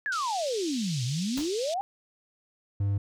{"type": "exponential two-way sweep", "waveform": "sine", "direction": "down then up", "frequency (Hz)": [1751, 116.9, 817], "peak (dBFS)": -27, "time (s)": [0.06, 1.81], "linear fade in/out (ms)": 0, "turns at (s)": 1.04}
{"type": "band-pass noise", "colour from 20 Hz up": "pink", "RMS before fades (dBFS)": -39, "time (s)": [0.12, 1.74], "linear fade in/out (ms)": 2, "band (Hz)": [3300, 7100], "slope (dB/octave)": 24}
{"type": "noise with exponential decay", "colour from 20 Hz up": "pink", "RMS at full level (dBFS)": -34, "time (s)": [1.37, 1.54], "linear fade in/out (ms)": 5, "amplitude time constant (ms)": 36}
{"type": "tone", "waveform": "triangle", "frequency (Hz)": 100, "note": "G2", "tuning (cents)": 35, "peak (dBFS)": -22, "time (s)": [2.8, 2.98], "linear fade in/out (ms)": 5}
{"effects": []}